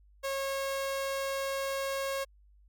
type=tone; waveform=sawtooth; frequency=545 Hz; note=C#5; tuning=29 cents flat; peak=-27 dBFS; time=0.23-2.25 s; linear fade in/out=20 ms; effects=added 50 Hz sine -57 dBFS peak until 2.68 s + MP3 96 kbps